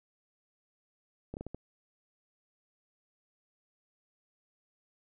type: slowing click train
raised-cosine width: 2 ms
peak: -26 dBFS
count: 5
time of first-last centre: 1.34-1.546 s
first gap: 29 ms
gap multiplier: 1.4
effects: none